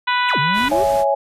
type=harmonic tone; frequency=493.9 Hz; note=B4; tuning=in tune; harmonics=2 / 3 / 4 / 5 / 6 / 7 / 8; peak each=-18 / -22 / -24 / -26 / -28 / -29 / -30 dBFS; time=0.07-0.69 s; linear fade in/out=10 ms
type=exponential two-way sweep; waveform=triangle; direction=down then up; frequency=3520 to 134.1 to 416 Hz; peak=-20 dBFS; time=0.28-0.84 s; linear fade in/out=10 ms; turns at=0.39 s
type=noise; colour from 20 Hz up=pink; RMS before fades=-32 dBFS; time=0.53-1.05 s; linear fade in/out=50 ms
type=chord; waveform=sine; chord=C# minor; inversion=none; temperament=equal; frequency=554.4 / 659.3 / 830.6 Hz; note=C#5 / E5 / G#5; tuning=0 / 0 / 0 cents; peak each=-17 / -21 / -18 dBFS; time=0.71-1.15 s; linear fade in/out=10 ms
effects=resampled to 32000 Hz